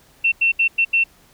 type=tone bursts at uneven times; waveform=sine; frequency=2700 Hz; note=E7; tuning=41 cents sharp; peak=-13 dBFS; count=5; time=0.24-0.32 / 0.41-0.52 / 0.59-0.68 / 0.78-0.85 / 0.93-1.04 s; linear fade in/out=10 ms; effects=pink hiss -53 dBFS RMS until 1.33 s